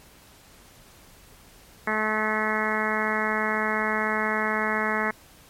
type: harmonic tone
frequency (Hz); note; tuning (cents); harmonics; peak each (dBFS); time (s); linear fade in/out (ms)
215.9; A3; -33; 1 / 2 / 3 / 4 / 5 / 6 / 7 / 8 / 9 / 10; -31 / -32 / -33 / -32 / -32 / -32 / -33 / -30 / -31 / -33; 1.87-5.11; 5
effects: pink hiss -52 dBFS RMS until 5.49 s + MP3 64 kbps